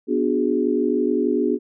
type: chord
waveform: sine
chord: G# half-diminished seventh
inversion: first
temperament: equal with one note detuned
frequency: 246.9 / 293.7 / 363.6 / 415.3 Hz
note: B3 / D4 / F#4 / G#4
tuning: 0 / 0 / -30 / 0 cents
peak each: -23 dBFS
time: 0.07-1.59 s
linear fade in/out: 50 ms
effects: none